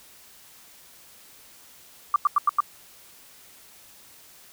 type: tone bursts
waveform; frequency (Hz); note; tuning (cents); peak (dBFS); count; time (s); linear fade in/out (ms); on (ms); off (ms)
sine; 1174.7; D6; 0; -15; 5; 2.14-2.604; 2; 20; 91
effects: white hiss -51 dBFS RMS until 4.52 s